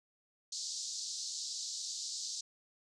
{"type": "band-pass noise", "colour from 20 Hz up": "pink", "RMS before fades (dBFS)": -41, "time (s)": [0.52, 2.41], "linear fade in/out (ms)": 5, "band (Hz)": [4100, 7500], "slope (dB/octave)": 48, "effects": []}